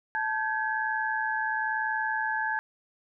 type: tone cluster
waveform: sine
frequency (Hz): 878 / 1561 / 1682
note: A5 / G6 / G#6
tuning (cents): -4 / -8 / +22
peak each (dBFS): -30 / -33 / -30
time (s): 0.15-2.59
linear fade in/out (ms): 0
effects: none